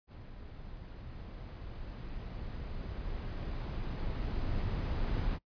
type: noise with level ramp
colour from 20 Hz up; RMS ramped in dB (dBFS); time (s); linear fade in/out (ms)
brown; -48 to -32; 0.07-5.39; 50
effects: noise-tail reverb RT60 0.1 s tail -21 dB re dry + resampled to 11025 Hz